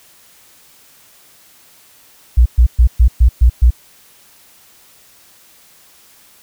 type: tone bursts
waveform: sine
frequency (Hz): 59.9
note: A#1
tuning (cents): +48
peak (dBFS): -4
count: 7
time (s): 2.37-3.706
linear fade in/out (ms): 10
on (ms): 88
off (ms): 120
effects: white hiss -47 dBFS RMS until 6.42 s